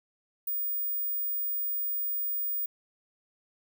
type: tone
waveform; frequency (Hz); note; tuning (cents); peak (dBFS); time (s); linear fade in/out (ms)
sine; 15000; A#9; +10; -28; 0.47-2.66; 5
effects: none